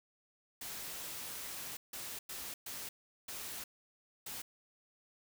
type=noise bursts at uneven times; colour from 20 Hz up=white; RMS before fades=-44 dBFS; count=6; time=0.61-1.77 / 1.93-2.19 / 2.29-2.54 / 2.66-2.89 / 3.28-3.64 / 4.26-4.42 s; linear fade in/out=5 ms; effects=none